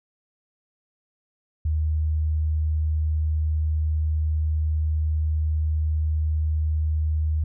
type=tone; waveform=sine; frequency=77.5 Hz; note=D#2; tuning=6 cents flat; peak=-20 dBFS; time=1.65-7.44 s; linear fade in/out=5 ms; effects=none